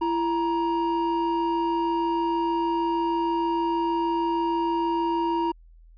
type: tone pair together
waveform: triangle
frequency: 335.8 / 941 Hz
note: E4 / A#5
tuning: +32 / +16 cents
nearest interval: octave + tritone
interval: 1784 cents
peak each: -23 dBFS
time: 0.01-5.52 s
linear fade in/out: 10 ms
effects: added 41 Hz sine -48 dBFS peak until 5.97 s + resampled to 11025 Hz